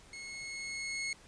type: tone with level ramp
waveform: sawtooth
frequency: 2175 Hz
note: C#7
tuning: 33 cents flat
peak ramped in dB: -40 to -30 dBFS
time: 0.13-1.13 s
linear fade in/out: 2 ms
effects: pink hiss -58 dBFS RMS until 1.27 s + resampled to 22050 Hz